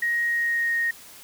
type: tone with pitch glide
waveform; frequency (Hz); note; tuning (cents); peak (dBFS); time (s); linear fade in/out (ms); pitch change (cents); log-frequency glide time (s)
sine; 1881 to 1861.5; A#6 to A#6; +15 to -3; -21; 0.02-0.91; 5; -18; 0.25-0.73
effects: white hiss -46 dBFS RMS until 1.23 s